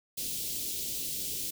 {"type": "band-stop noise", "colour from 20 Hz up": "white", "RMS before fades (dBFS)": -35, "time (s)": [0.17, 1.51], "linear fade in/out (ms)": 10, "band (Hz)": [450, 3100], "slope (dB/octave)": 24, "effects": []}